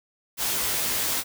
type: noise with comb filter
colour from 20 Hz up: white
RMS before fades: -26 dBFS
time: 0.37-1.24 s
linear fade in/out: 50 ms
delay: 18 ms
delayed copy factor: +0.7
effects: none